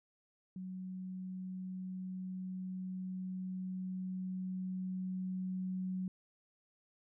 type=tone with level ramp; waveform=sine; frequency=185.7 Hz; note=F#3; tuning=7 cents sharp; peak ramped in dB=-41 to -35 dBFS; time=0.56-6.08 s; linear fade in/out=2 ms; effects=none